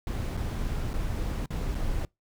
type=noise with dropouts; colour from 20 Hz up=brown; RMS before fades=-30 dBFS; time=0.07-2.05 s; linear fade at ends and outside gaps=1 ms; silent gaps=0.369-0.374 / 0.933-0.939 / 1.459-1.505 / 1.746-1.751 s; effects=noise-tail reverb RT60 0.2 s tail -26 dB re dry